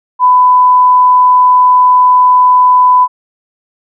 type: tone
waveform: sine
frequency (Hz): 1000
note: B5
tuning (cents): +21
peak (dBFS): -3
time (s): 0.19-3.08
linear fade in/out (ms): 50
effects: none